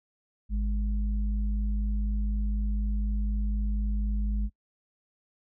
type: tone pair together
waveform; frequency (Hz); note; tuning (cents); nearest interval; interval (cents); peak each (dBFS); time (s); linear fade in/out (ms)
sine; 52.02 / 207.7; G#1 / G#3; +4 / 0; 2 octaves; 2396; -25 / -36; 0.49-4.5; 50
effects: noise-tail reverb RT60 0.1 s tail -26 dB re dry